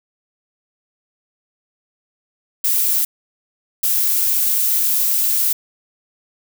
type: noise bursts at uneven times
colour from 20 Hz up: violet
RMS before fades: -17 dBFS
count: 2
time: 2.64-3.05 / 3.83-5.53 s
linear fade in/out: 5 ms
effects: none